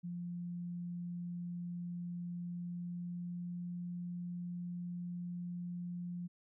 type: tone with pitch glide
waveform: sine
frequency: 174.61 to 175.72 Hz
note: F3 to F3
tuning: 0 to +11 cents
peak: -39 dBFS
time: 0.03-6.28 s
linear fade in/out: 20 ms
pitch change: +11 cents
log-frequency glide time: 2.41-3.73 s
effects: none